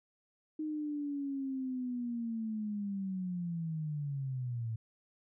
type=linear sweep; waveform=sine; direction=down; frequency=311.1 to 110 Hz; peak=-34 dBFS; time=0.59-4.76 s; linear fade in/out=5 ms; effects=none